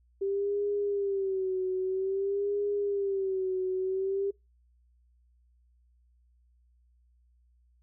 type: tone with vibrato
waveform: sine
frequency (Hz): 390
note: G4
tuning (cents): -9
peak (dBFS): -27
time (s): 0.21-4.31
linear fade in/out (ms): 10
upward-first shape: sine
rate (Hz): 0.51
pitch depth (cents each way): 80
effects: noise-tail reverb RT60 0.2 s tail -24 dB re dry + added 60 Hz sine -62 dBFS peak until 7.82 s